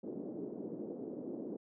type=band-pass noise; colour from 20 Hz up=pink; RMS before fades=-43 dBFS; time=0.03-1.57 s; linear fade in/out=10 ms; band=230 to 440 Hz; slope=24 dB/octave; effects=none